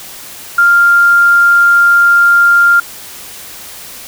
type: tone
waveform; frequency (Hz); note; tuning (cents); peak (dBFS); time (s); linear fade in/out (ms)
sine; 1396.9; F6; 0; -4; 0.58-2.8; 5
effects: white hiss -30 dBFS RMS until 4.07 s